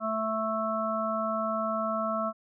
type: harmonic tone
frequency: 220 Hz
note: A3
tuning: in tune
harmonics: 1 / 3 / 5 / 6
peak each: -34 / -31 / -34 / -32 dBFS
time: 0-2.33 s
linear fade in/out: 50 ms
effects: none